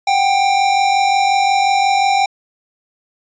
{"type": "tone pair together", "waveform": "square", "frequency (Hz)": [744.4, 790], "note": ["F#5", "G5"], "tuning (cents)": [10, 13], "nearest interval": "minor second", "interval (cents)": 103, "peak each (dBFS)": [-20, -13], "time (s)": [0.07, 2.26], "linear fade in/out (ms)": 5, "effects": ["resampled to 16000 Hz"]}